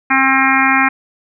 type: harmonic tone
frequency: 267.1 Hz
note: C4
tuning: 36 cents sharp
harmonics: 1 / 3 / 4 / 5 / 6 / 7 / 8 / 9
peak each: -18 / -18 / -18 / -18 / -18 / -18 / -18 / -18 dBFS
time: 0.1-0.89 s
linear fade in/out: 10 ms
effects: none